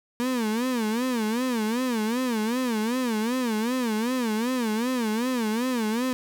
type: tone with vibrato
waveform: 35% pulse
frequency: 234.9 Hz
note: A#3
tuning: 13 cents sharp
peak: -22 dBFS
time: 0.2-6.13 s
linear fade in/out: 0 ms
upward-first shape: sine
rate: 2.6 Hz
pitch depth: 170 cents each way
effects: none